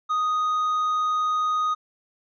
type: tone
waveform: triangle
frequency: 1244.5 Hz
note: D#6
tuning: in tune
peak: -19 dBFS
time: 0.09-1.75 s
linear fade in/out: 20 ms
effects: resampled to 16000 Hz